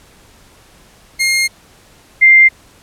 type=tone pair in turn; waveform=sawtooth / sine; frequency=2131 / 2097 Hz; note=C7 / C7; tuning=+31 / +3 cents; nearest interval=unison; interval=28 cents; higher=first; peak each=-8 / -3 dBFS; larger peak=second; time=1.19-1.48 / 2.21-2.49 s; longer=first; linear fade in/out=20 ms; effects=pink hiss -46 dBFS RMS until 2.82 s + low-pass 12000 Hz 12 dB/octave